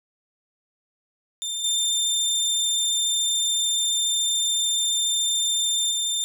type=tone with level steps; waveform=25% pulse; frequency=3593 Hz; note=A7; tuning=36 cents sharp; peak=-23 / -17 / -19 dBFS; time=1.42-6.24 s; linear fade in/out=0 ms; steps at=1.64 / 5.91 s; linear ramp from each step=5 ms; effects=none